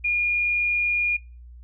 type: tone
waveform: sine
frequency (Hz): 2427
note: D#7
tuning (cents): -44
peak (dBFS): -20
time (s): 0.04-1.17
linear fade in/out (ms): 10
effects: noise-tail reverb RT60 0.3 s tail -21 dB re dry + added 60 Hz sine -41 dBFS peak until 1.63 s